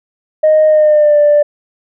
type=tone with pitch glide; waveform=sine; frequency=620 to 589.3 Hz; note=D#5 to D5; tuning=-6 to +6 cents; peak=-4 dBFS; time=0.43-1.43 s; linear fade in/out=10 ms; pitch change=-88 cents; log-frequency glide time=0.67-1.18 s; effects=tanh soft clip ceiling -2 dBFS